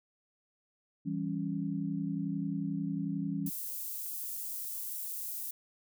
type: chord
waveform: sine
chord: C# diminished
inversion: first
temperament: equal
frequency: 164.81 / 196 / 277.2 Hz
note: E3 / G3 / C#4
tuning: 0 / 0 / 0 cents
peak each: -36 dBFS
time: 1.05-3.5 s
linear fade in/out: 20 ms
type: high-pass noise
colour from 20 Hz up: white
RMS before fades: -39 dBFS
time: 3.46-5.51 s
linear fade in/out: 5 ms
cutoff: 11000 Hz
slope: 12 dB/octave
effects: none